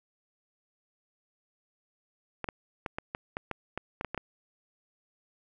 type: clicks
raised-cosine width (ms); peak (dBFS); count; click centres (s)
0.5; -18; 12; 2.443 / 2.488 / 2.862 / 2.985 / 3.149 / 3.369 / 3.513 / 3.776 / 4.011 / 4.047 / 4.146 / 4.177
effects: none